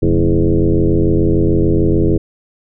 sine tone with frequency modulation, 155.56 Hz, D#3, in tune, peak -9 dBFS, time 0.02-2.18 s, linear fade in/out 10 ms, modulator 86.8 Hz, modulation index 3.3, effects none

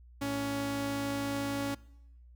sawtooth tone pair together, 111.22 / 280 Hz, A2 / C#4, +19 / +18 cents, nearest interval octave + major third, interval 1599 cents, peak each -36 / -28 dBFS, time 0.21-1.75 s, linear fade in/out 10 ms, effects noise-tail reverb RT60 0.9 s tail -23 dB re dry + added 60 Hz sine -52 dBFS peak until 2.35 s

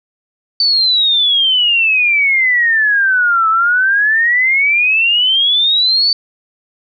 sine exponential two-way sweep, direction down then up, 4573 to 1300 to 4573 Hz, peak -9 dBFS, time 0.6-6.13 s, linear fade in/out 2 ms, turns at 3.49 s, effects none

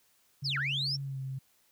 sine tone with pitch glide, 138.59 to 133.25 Hz, C#3 to C3, 0 to +32 cents, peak -34 dBFS, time 0.42-1.39 s, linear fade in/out 10 ms, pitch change -68 cents, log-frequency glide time 1.02-1.19 s
sine linear two-way sweep, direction down then up, 5588 to 1318.5 to 5588 Hz, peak -29 dBFS, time 0.44-0.97 s, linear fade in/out 20 ms, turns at 0.58 s
effects tanh soft clip ceiling -23 dBFS + white hiss -68 dBFS RMS until 1.71 s

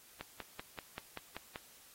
click train, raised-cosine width 0.3 ms, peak -26 dBFS, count 8, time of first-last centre 0.21-1.559 s, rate 5.19 Hz, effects white hiss -60 dBFS RMS until 1.94 s + AAC 48 kbps

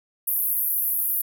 pink band-pass noise, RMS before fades -24 dBFS, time 0.27-1.22 s, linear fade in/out 10 ms, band 11000 to 16000 Hz, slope 96 dB/octave, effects none

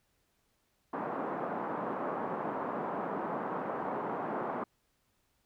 white band-pass noise, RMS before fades -36 dBFS, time 0.93-4.64 s, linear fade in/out 5 ms, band 170 to 1100 Hz, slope 24 dB/octave, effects pink hiss -75 dBFS RMS until 5.45 s

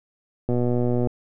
click train, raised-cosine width 2 ms, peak -11 dBFS, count 72, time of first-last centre 0.49-1.072 s, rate 122 Hz, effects none

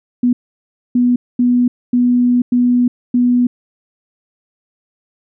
sine tone bursts at uneven times, 245.3 Hz, B3, 12 cents flat, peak -9 dBFS, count 6, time 0.23-0.33 / 0.95-1.16 / 1.39-1.68 / 1.93-2.42 / 2.52-2.88 / 3.14-3.47 s, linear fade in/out 5 ms, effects none

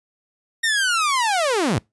sawtooth linear sweep, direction down, 1864.7 to 81 Hz, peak -14 dBFS, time 0.63-1.79 s, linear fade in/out 10 ms, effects noise-tail reverb RT60 0.2 s tail -25 dB re dry + resampled to 24000 Hz

